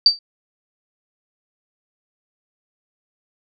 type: tone with exponential decay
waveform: sine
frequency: 4637 Hz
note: D8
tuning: 23 cents flat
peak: -4 dBFS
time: 0.06-0.19 s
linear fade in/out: 2 ms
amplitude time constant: 28 ms
effects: none